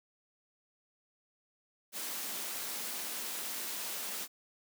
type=high-pass noise; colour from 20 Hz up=white; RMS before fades=-39 dBFS; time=1.92-4.28 s; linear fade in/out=50 ms; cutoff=170 Hz; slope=96 dB/octave; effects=none